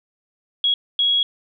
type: tone bursts at uneven times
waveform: sine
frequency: 3322 Hz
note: G#7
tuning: in tune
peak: -15 dBFS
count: 2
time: 0.64-0.74 / 0.99-1.23 s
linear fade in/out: 2 ms
effects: none